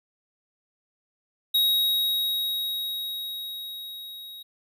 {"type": "tone with level ramp", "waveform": "square", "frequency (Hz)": 3795, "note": "A#7", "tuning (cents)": 30, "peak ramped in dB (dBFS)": [-19, -40], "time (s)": [1.54, 4.43], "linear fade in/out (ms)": 10, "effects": []}